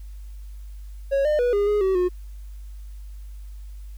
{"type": "tone with pitch steps", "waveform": "triangle", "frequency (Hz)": [551, 603, 487.9, 407.2, 416.2, 381.2, 360.7], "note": ["C#5", "D5", "B4", "G#4", "G#4", "G4", "F#4"], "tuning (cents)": [-11, 46, -21, -34, 4, -48, -44], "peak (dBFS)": -16, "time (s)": [1.11, 2.09], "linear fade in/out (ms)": 20, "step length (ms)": 140, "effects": ["added 50 Hz sine -35 dBFS peak until 3.97 s", "white hiss -60 dBFS RMS until 3.97 s"]}